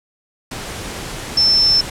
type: tone in noise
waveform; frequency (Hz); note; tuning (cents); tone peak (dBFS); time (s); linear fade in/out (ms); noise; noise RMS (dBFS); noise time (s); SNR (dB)
sine; 5320; E8; +15; -10; 1.37-1.81; 5; pink; -28; 0.51-1.9; +15
effects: low-pass 10000 Hz 12 dB/octave